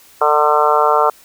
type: harmonic tone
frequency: 150 Hz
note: D3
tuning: 37 cents sharp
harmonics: 3 / 4 / 5 / 6 / 7 / 8 / 9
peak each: -18 / -18 / -18 / -18 / -18 / -18 / -18 dBFS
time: 0.21-1.1 s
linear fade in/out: 5 ms
effects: white hiss -46 dBFS RMS until 1.24 s